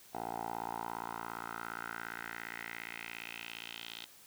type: tone with band-pass filter sweep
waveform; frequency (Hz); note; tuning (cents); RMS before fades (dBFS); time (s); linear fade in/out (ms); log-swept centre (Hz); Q
10% pulse; 57.3; A#1; -29; -43; 0.13-4.06; 20; 710 to 3500; 3.5
effects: white hiss -58 dBFS RMS until 4.26 s